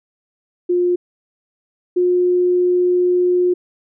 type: tone pair in turn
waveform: sine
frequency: 355 / 358.5 Hz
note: F4 / F4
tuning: +28 / +45 cents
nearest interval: unison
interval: 17 cents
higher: second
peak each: -13 / -12 dBFS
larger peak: second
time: 0.69-0.96 / 1.96-3.54 s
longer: second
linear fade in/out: 10 ms
effects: none